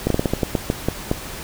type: slowing click train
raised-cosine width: 2 ms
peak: -4 dBFS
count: 11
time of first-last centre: 0.07-1.114 s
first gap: 33 ms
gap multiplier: 1.24
effects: pink hiss -33 dBFS RMS until 1.43 s

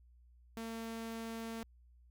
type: tone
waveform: sawtooth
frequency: 226.8 Hz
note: A#3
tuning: 47 cents flat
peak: -37 dBFS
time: 0.57-1.63 s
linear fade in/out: 0 ms
effects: added 60 Hz sine -60 dBFS peak until 2.1 s

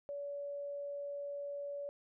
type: tone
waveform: sine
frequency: 570 Hz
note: C#5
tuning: 48 cents sharp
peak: -39 dBFS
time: 0.09-1.89 s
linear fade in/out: 0 ms
effects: none

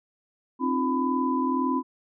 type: tone cluster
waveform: sine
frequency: 263.3 / 305.1 / 344.9 / 1001 Hz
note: C4 / D#4 / F4 / B5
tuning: +11 / -34 / -22 / +23 cents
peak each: -25 / -32 / -31 / -27 dBFS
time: 0.59-1.83 s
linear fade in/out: 50 ms
effects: none

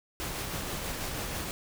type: noise with tremolo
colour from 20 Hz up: pink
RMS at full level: -34 dBFS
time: 0.2-1.51 s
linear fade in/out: 0 ms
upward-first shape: triangle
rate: 6.2 Hz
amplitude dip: 30%
effects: none

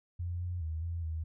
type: tone with pitch steps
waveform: sine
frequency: 87.3 / 88.7 / 79.6 / 84.6 / 80 Hz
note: F2 / F2 / D#2 / E2 / D#2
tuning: 0 / +27 / +40 / +45 / +49 cents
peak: -33 dBFS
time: 0.19-1.24 s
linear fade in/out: 10 ms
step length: 210 ms
effects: none

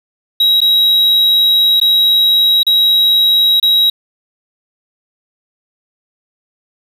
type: tone with dropouts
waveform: triangle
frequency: 3841 Hz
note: B7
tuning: 49 cents flat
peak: -6 dBFS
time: 0.4-3.9 s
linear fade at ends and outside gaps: 5 ms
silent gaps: 0.605-0.615 / 1.801-1.813 / 2.632-2.666 / 3.6-3.627 s
effects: 7-bit

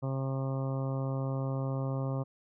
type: harmonic tone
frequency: 134.2 Hz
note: C3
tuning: 44 cents sharp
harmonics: 1 / 2 / 3 / 4 / 5 / 6 / 7 / 8 / 9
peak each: -31 / -39 / -44 / -40 / -46 / -50 / -50 / -48 / -50 dBFS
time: 0.02-2.24 s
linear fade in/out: 20 ms
effects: none

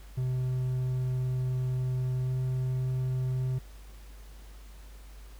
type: tone with pitch glide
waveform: triangle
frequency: 127.8 to 128.69 Hz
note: C3 to C3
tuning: -40 to -28 cents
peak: -25 dBFS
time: 0.17-3.59 s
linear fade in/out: 10 ms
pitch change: +12 cents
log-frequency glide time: 2.22-2.33 s
effects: added 50 Hz sine -45 dBFS peak until 5.39 s + pink hiss -57 dBFS RMS until 5.39 s

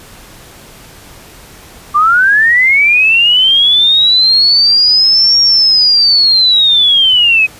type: linear two-way sweep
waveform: sine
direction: up then down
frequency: 1158 to 5588 to 2510 Hz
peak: -5 dBFS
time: 1.94-7.47 s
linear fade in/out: 20 ms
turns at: 5.4 s
effects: pink hiss -36 dBFS RMS until 7.59 s + resampled to 32000 Hz

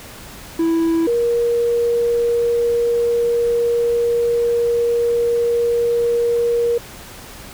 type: tone pair in turn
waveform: triangle / sine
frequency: 329.6 / 472.2 Hz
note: E4 / A#4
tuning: 0 / +22 cents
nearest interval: tritone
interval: 622 cents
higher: second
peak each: -12 / -14 dBFS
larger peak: first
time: 0.59-1.07 / 1.07-6.78 s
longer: second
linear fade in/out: 5 ms
effects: pink hiss -37 dBFS RMS until 7.53 s

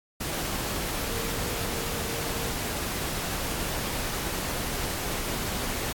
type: tone in noise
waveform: sine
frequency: 461 Hz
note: A#4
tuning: 19 cents flat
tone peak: -39 dBFS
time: 1.01-2.52 s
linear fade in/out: 10 ms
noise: pink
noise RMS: -31 dBFS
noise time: 0.2-5.93 s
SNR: -11 dB
effects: AAC 64 kbps

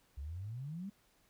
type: exponential sweep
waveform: sine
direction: up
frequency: 65.3 to 207.7 Hz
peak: -40 dBFS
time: 0.17-0.9 s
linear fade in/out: 10 ms
effects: pink hiss -71 dBFS RMS until 1.29 s

